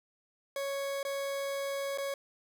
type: tone with dropouts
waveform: 40% pulse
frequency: 554.4 Hz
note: C#5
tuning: in tune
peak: -32 dBFS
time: 0.56-2.14 s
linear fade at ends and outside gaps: 2 ms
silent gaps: 1.03-1.05 / 1.976-1.983 s
effects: none